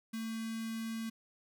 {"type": "tone with notch filter", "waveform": "square", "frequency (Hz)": 224.9, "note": "A3", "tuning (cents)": 38, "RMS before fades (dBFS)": -39, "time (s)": [0.13, 1.1], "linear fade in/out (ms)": 10, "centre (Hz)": 710, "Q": 0.72, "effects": []}